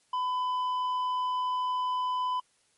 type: tone with tanh clipping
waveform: triangle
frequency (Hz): 1004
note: B5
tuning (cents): +28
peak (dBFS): -28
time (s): 0.13-2.4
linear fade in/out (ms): 5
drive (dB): 10
effects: white hiss -68 dBFS RMS until 2.77 s + MP3 48 kbps